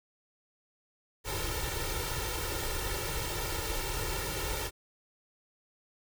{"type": "noise with comb filter", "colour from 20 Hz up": "pink", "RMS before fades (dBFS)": -34, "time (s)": [1.24, 4.71], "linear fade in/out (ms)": 50, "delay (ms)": 2.2, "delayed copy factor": 0.95, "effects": []}